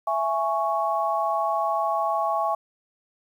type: chord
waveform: sine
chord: C# minor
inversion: first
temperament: just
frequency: 665.2 / 831.5 / 1108.7 Hz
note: E5 / G#5 / C#6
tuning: +16 / +2 / 0 cents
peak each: -26 dBFS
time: 0.07-2.55 s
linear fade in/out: 5 ms
effects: 9-bit